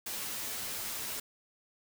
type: noise with comb filter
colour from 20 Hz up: white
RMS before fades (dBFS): -38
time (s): 0.06-1.2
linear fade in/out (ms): 5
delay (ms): 9.2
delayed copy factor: +0.6
effects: none